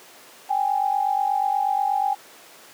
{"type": "tone pair together", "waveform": "sine", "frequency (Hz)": [782.3, 830.6], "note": ["G5", "G#5"], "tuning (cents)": [-4, 0], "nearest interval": "minor second", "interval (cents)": 104, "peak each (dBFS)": -22, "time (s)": [0.49, 2.15], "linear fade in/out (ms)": 20, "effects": ["pink hiss -46 dBFS RMS until 2.73 s", "high-pass 400 Hz 12 dB/octave"]}